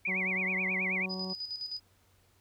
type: tone with vibrato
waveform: sine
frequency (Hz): 2217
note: C#7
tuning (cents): 0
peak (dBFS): -29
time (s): 0.05-1.06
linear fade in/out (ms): 5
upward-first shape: triangle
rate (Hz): 9.3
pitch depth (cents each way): 220
type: harmonic tone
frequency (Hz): 187.1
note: F#3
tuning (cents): +20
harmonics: 1 / 2 / 3 / 4 / 5 / 6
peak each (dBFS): -37 / -43 / -47 / -49 / -51 / -53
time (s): 0.07-1.34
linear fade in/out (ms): 20
type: tone with tremolo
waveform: sine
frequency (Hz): 4968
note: D#8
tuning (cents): -3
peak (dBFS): -34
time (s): 1.09-1.8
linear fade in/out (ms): 20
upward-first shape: square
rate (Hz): 9.6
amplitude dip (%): 60
effects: added 93 Hz sine -68 dBFS peak until 2.4 s + pink hiss -68 dBFS RMS until 2.4 s